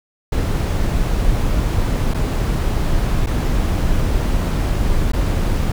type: noise with dropouts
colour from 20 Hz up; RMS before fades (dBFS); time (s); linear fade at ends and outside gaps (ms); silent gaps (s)
brown; -17; 0.32-5.72; 5; 2.138-2.144 / 3.262-3.269 / 5.119-5.133
effects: none